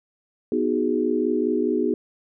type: chord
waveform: sine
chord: G# minor seventh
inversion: first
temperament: equal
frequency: 246.9 / 311.1 / 370 / 415.3 Hz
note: B3 / D#4 / F#4 / G#4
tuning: 0 / 0 / 0 / 0 cents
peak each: -25 dBFS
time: 0.52-1.94 s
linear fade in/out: 2 ms
effects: none